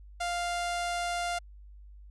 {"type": "tone", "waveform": "sawtooth", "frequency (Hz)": 698.5, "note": "F5", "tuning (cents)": 0, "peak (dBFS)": -26, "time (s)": [0.2, 1.39], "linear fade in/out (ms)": 10, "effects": ["added 50 Hz sine -47 dBFS peak until 2.1 s", "resampled to 24000 Hz"]}